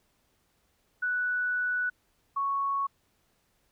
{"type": "tone pair in turn", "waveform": "sine", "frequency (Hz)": [1480, 1108.7], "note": ["F#6", "C#6"], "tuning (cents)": [0, 0], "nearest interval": "perfect fourth", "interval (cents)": 500, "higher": "first", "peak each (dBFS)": -26, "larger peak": "neither", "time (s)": [[1.02, 1.9], [2.36, 2.87]], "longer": "first", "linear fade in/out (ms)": 10, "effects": ["pink hiss -71 dBFS RMS until 3.71 s"]}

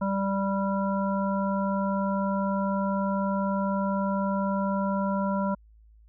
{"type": "harmonic tone", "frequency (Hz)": 196, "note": "G3", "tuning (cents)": 0, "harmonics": [1, 3, 5, 7], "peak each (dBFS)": [-26, -31, -31, -37], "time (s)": [0.01, 5.55], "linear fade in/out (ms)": 10, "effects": ["added 54 Hz sine -52 dBFS peak until 6.08 s"]}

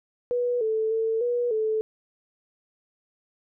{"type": "tone with pitch steps", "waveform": "sine", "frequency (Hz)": [488, 439.6, 447.2, 483.7, 436.4], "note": ["B4", "A4", "A4", "B4", "A4"], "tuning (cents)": [-21, -2, 28, -36, -14], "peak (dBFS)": -22, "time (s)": [0.31, 1.81], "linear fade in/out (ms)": 0, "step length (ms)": 300, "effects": []}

